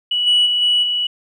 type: tone with level steps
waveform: sine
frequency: 2941 Hz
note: F#7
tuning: 11 cents flat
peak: -15 / -9 / -14 / -11 / -16 dBFS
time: 0.11-1.07 s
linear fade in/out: 5 ms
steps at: 0.26 / 0.45 / 0.61 / 0.82 s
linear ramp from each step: 20 ms
effects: tanh soft clip ceiling -8 dBFS